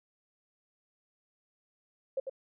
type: tone with echo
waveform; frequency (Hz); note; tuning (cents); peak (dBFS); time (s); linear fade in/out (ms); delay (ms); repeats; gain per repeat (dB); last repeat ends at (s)
sine; 534; C5; +35; -28; 2.17-2.2; 5; 97; 1; -6; 2.297
effects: none

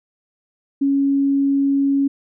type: tone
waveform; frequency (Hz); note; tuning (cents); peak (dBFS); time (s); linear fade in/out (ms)
sine; 277.2; C#4; 0; -14; 0.81-2.08; 10
effects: none

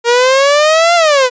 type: exponential two-way sweep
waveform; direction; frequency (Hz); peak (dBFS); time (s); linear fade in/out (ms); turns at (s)
sawtooth; up then down; 466.2 to 699 to 486.5; -3; 0.04-1.3; 50; 0.95
effects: resampled to 16000 Hz

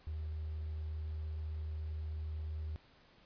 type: tone with hard clipping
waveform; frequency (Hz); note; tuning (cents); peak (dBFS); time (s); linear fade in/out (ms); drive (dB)
triangle; 77.78; D#2; 0; -38; 0.07-2.76; 0; 4
effects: pink hiss -64 dBFS RMS until 3.25 s + resampled to 11025 Hz

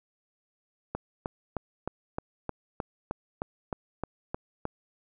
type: click train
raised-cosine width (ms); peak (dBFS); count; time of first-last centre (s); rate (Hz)
1; -17; 13; 0.95-4.654; 3.24
effects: none

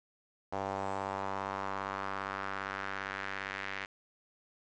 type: tone with band-pass filter sweep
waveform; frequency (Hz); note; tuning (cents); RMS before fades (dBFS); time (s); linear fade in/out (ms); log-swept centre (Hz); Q
sawtooth; 97.5; G2; -9; -38; 0.52-3.86; 10; 770 to 2000; 2.1
effects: resampled to 16000 Hz + 9-bit

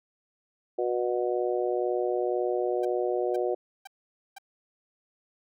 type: harmonic tone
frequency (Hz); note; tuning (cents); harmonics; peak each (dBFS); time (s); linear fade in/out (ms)
122; B2; -21; 3 / 4 / 5 / 6; -28 / -30 / -32 / -34; 0.78-3.55; 10
type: tone bursts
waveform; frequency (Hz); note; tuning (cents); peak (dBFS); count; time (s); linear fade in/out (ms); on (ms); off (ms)
sawtooth; 784; G5; 0; -37; 4; 2.83-4.384; 5; 21; 490
effects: none

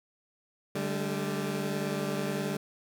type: chord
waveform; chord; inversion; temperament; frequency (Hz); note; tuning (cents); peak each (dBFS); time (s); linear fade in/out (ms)
20% pulse; D suspended fourth; none; equal with one note detuned; 146.83 / 196 / 214.7; D3 / G3 / A3; 0 / 0 / -42; -30 / -28 / -32; 0.75-2.57; 5
effects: none

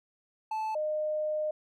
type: tone pair in turn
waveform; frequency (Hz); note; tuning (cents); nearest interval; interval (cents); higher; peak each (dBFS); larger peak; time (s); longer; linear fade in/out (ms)
triangle / sine; 873 / 612; A5 / D#5; -14 / -29; tritone; 615; first; -28; neither; 0.51-0.75 / 0.75-1.51; second; 5
effects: none

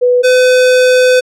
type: tone pair in turn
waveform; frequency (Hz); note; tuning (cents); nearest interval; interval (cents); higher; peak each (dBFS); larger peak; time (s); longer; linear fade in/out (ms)
sine / square; 493.9 / 505.4; B4 / B4; 0 / +40; unison; 40; second; -6; neither; 0.01-0.23 / 0.23-1.21; second; 20
effects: low-pass 8000 Hz 12 dB/octave

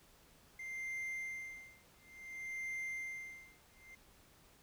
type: tone with tremolo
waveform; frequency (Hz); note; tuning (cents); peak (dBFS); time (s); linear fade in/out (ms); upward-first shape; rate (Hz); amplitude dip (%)
triangle; 2093; C7; 0; -37; 0.59-3.95; 5; sine; 0.57; 100
effects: pink hiss -65 dBFS RMS until 4.62 s

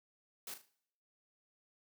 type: noise with echo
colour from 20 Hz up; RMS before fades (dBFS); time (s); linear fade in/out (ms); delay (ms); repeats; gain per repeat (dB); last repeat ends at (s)
white; -45; 0.47-0.54; 2; 38; 4; -9; 0.692
effects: noise-tail reverb RT60 0.7 s tail -21 dB re dry + high-pass 150 Hz 12 dB/octave

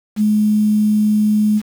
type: tone with quantisation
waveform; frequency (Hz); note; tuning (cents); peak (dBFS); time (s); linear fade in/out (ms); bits
sine; 211.8; G#3; +34; -11; 0.16-1.62; 50; 6
effects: none

